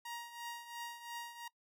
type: tone with tremolo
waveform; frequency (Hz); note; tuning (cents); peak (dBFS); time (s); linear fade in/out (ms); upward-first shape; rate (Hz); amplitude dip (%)
sawtooth; 943; A#5; +20; -37; 0.05-1.48; 5; triangle; 2.9; 75
effects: noise-tail reverb RT60 0.1 s tail -21 dB re dry